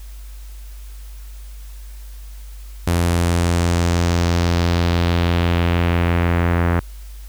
sawtooth tone with low-pass filter sweep, 86.1 Hz, F2, 24 cents flat, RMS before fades -17 dBFS, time 2.87-6.8 s, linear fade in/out 5 ms, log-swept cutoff 12000 to 1700 Hz, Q 1.6, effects added 50 Hz sine -32 dBFS peak until 7.28 s + white hiss -48 dBFS RMS until 7.28 s

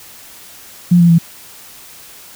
sine tone with pitch steps, 175.7 / 171.39 / 167.19 Hz, F3 / F3 / E3, +11 / -32 / +25 cents, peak -5 dBFS, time 0.91-1.186 s, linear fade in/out 10 ms, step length 92 ms, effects white hiss -38 dBFS RMS until 2.35 s

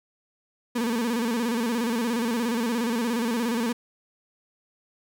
35% pulse tone with vibrato, 233.1 Hz, A#3, in tune, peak -22 dBFS, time 0.75-3.73 s, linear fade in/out 10 ms, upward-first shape square, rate 17 Hz, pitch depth 78 cents each way, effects none

